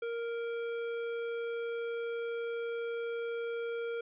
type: tone with tanh clipping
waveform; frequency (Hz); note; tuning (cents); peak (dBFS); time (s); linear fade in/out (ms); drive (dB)
sine; 466; A#4; -1; -36; 0.02-4.01; 5; 16
effects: resampled to 8000 Hz